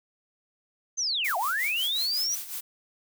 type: linear two-way sweep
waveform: sine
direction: down then up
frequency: 6400 to 658 to 5980 Hz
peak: -25 dBFS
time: 0.97-2.36 s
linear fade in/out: 20 ms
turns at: 1.37 s
type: noise with tremolo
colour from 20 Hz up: blue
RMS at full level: -34 dBFS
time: 1.24-2.61 s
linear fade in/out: 10 ms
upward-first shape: sine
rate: 5.5 Hz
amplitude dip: 65%
effects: none